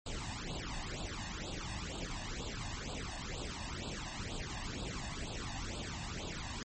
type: noise with flanger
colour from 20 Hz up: pink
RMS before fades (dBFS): -41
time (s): 0.06-6.63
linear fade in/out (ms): 2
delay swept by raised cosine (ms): 0.25 to 1.13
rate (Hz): 2.1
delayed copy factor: +0.85
effects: low-pass 12000 Hz 12 dB/octave + MP3 32 kbps